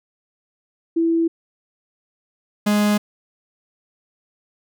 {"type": "tone pair in turn", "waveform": ["sine", "45% pulse"], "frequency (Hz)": [331.1, 208.2], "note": ["E4", "G#3"], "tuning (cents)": [8, 5], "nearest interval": "minor sixth", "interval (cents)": 803, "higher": "first", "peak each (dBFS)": -15, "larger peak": "neither", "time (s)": [[0.96, 1.28], [2.66, 2.98]], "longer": "neither", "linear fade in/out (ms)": 10, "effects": []}